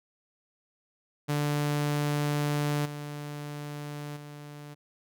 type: tone with level steps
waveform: sawtooth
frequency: 146.83 Hz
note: D3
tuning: in tune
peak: -22 / -32 / -38 dBFS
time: 1.28-4.75 s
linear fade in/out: 20 ms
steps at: 2.85 / 4.16 s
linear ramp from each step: 10 ms
effects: none